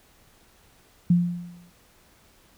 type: tone with exponential decay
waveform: sine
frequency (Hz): 174.61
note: F3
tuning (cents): 0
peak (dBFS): -13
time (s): 1.1-1.7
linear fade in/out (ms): 5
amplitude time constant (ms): 130
effects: pink hiss -58 dBFS RMS until 2.57 s